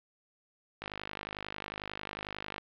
click train, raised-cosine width 0.3 ms, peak -21 dBFS, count 91, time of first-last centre 0.82-2.581 s, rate 51.1 Hz, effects low-pass 4000 Hz 12 dB/octave + 10-bit

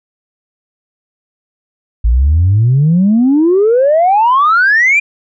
sine exponential sweep, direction up, 53.5 to 2438 Hz, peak -5 dBFS, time 2.04-5 s, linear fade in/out 10 ms, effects tanh soft clip ceiling -3 dBFS

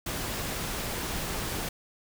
pink noise, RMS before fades -33 dBFS, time 0.06-1.69 s, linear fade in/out 5 ms, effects none

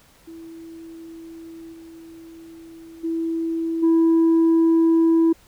sine tone with level steps, 328.8 Hz, E4, 4 cents flat, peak -36 / -39 / -21 / -11 dBFS, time 0.27-5.33 s, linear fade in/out 10 ms, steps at 1.72 / 3.03 / 3.82 s, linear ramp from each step 20 ms, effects tanh soft clip ceiling -12 dBFS + pink hiss -54 dBFS RMS until 5.47 s

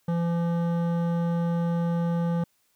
sine tone with hard clipping, 170 Hz, F3, 46 cents flat, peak -25 dBFS, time 0.08-2.44 s, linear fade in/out 5 ms, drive 13 dB, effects white hiss -69 dBFS RMS until 2.75 s

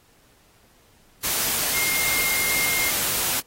sine tone in noise, 2125 Hz, C7, 26 cents sharp, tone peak -24 dBFS, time 1.73-2.91 s, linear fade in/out 20 ms, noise white, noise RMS -24 dBFS, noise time 1.23-3.41 s, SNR -3 dB, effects pink hiss -58 dBFS RMS until 3.46 s + AAC 48 kbps

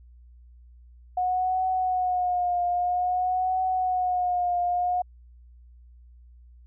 sine tone with vibrato, 727 Hz, F#5, 31 cents flat, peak -22 dBFS, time 1.17-5.02 s, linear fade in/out 5 ms, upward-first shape triangle, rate 0.51 Hz, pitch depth 51 cents each way, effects added 60 Hz sine -48 dBFS peak until 6.66 s

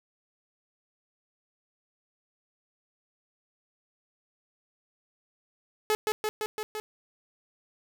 sawtooth tone with echo, 428.6 Hz, A4, 45 cents flat, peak -19 dBFS, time 5.9-5.95 s, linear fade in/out 0 ms, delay 170 ms, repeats 5, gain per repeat -2 dB, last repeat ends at 6.8 s, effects none

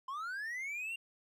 triangle linear sweep, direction up, 1022 to 2800 Hz, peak -36 dBFS, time 0.08-0.96 s, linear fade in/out 5 ms, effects none

